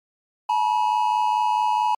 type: tone pair together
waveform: triangle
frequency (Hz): 859 / 963.6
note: A5 / B5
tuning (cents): -42 / -43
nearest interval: major second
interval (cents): 199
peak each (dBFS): -19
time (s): 0.49-1.95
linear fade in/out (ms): 5
effects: MP3 96 kbps